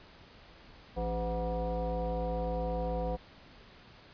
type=tone with frequency modulation; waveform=sine; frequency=280.8 Hz; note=C#4; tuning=22 cents sharp; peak=-30 dBFS; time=0.96-3.17 s; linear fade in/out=20 ms; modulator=226 Hz; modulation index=2.1; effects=pink hiss -55 dBFS RMS until 4.13 s + resampled to 11025 Hz